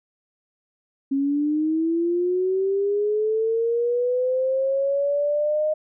sine linear sweep, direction up, 270.7 to 619 Hz, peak -19 dBFS, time 1.11-5.74 s, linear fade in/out 10 ms, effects none

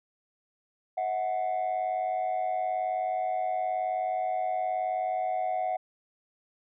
sine tone pair together, 640 / 739 Hz, D#5 / F#5, +49 / -2 cents, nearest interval major second, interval 249 cents, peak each -30 / -26 dBFS, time 0.97-5.77 s, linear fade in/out 10 ms, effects tanh soft clip ceiling -24 dBFS

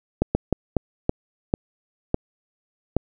slowing click train, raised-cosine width 2 ms, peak -5 dBFS, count 8, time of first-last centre 0.22-2.966 s, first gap 130 ms, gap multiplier 1.36, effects none

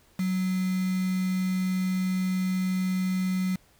sine tone with quantisation, 185.7 Hz, F#3, 7 cents sharp, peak -24 dBFS, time 0.19-3.56 s, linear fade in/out 5 ms, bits 6, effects pink hiss -61 dBFS RMS until 3.79 s

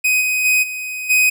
45% pulse tone with level steps, 2508 Hz, D#7, 13 cents sharp, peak -13 / -16 / -12 / -24 / -11 dBFS, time 0.04-1.3 s, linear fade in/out 10 ms, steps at 0.2 / 0.44 / 0.62 / 1.09 s, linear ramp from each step 20 ms, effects none

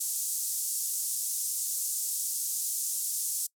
pink band-pass noise, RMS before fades -32 dBFS, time 0-3.47 s, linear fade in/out 10 ms, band 6800 to 13000 Hz, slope 24 dB/octave, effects noise-tail reverb RT60 0.1 s tail -23 dB re dry

